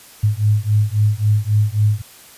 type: beating tone pair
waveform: sine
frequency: 103.83 / 107.53 Hz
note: G#2 / A2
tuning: 0 / -39 cents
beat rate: 3.7 Hz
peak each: -16 dBFS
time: 0.23-2.02 s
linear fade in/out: 10 ms
effects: white hiss -43 dBFS RMS until 2.37 s + resampled to 32000 Hz